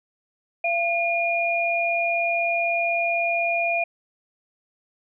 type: tone pair together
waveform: sine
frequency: 682 / 2430 Hz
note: F5 / D#7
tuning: -41 / -42 cents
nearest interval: octave + minor seventh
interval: 2199 cents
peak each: -23 dBFS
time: 0.64-3.84 s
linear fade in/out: 5 ms
effects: none